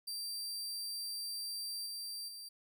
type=tone with level steps; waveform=sawtooth; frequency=4699 Hz; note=D8; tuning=in tune; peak=-36 / -38 / -43 dBFS; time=0.07-2.49 s; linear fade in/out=10 ms; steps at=1.86 / 2.28 s; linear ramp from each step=5 ms; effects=none